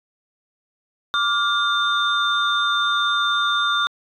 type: tone cluster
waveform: sine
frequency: 1168 / 1409 / 3602 Hz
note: D6 / F6 / A7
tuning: -10 / +15 / +40 cents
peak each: -21 dBFS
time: 1.14-3.87 s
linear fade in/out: 0 ms
effects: tanh soft clip ceiling -10 dBFS